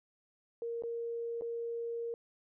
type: tone with dropouts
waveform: sine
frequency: 466.2 Hz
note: A#4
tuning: in tune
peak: -35 dBFS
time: 0.62-2.14 s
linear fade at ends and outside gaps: 1 ms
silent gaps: 0.823-0.836 / 1.411-1.42 s
effects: none